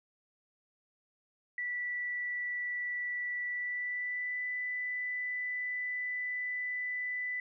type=tone with pitch glide; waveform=sine; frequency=1961 to 1990.7 Hz; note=B6 to B6; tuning=-13 to +13 cents; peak=-33 dBFS; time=1.58-7.4 s; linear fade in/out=2 ms; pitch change=+26 cents; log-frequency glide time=3.47-4.43 s; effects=none